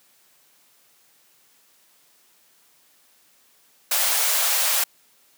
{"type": "high-pass noise", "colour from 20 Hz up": "white", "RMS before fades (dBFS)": -21, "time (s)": [3.91, 4.84], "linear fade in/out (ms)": 5, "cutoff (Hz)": 510, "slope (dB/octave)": 48, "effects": ["white hiss -59 dBFS RMS until 5.37 s", "high-pass 150 Hz 12 dB/octave"]}